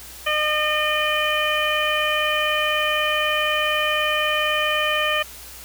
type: harmonic tone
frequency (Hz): 608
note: D#5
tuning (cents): -40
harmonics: 1 / 2 / 3 / 4 / 5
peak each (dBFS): -25 / -25 / -25 / -25 / -25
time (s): 0.26-5.23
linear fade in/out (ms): 10
effects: added 60 Hz sine -46 dBFS peak until 5.64 s + white hiss -40 dBFS RMS until 5.64 s